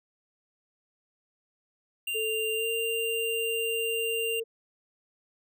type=tone; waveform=square; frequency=2785 Hz; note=F7; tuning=5 cents flat; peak=-30 dBFS; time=2.07-4.4 s; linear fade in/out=5 ms
type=tone with pitch glide; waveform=sine; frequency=440 to 453.9 Hz; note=A4 to A#4; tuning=0 to -46 cents; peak=-30 dBFS; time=2.14-4.44 s; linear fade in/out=20 ms; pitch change=+54 cents; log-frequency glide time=2.55-2.67 s
effects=none